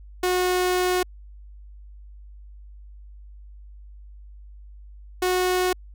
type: tone pair in turn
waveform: sawtooth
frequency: 363.8 / 365.7 Hz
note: F#4 / F#4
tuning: -29 / -20 cents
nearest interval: unison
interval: 9 cents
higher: second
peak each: -16 dBFS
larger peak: neither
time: 0.23-1.03 / 5.22-5.73 s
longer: first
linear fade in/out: 5 ms
effects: added 50 Hz sine -41 dBFS peak until 5.94 s